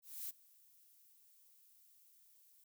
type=noise with ADSR envelope; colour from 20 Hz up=violet; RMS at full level=-43 dBFS; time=0.02-2.64 s; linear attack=270 ms; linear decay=24 ms; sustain=-24 dB; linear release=3 ms; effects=none